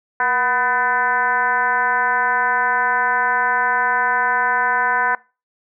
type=tone with frequency modulation; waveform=sine; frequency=1254 Hz; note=D#6; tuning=13 cents sharp; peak=-15 dBFS; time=0.2-5.15 s; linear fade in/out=2 ms; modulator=258 Hz; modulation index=2.1; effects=noise-tail reverb RT60 0.3 s tail -22 dB re dry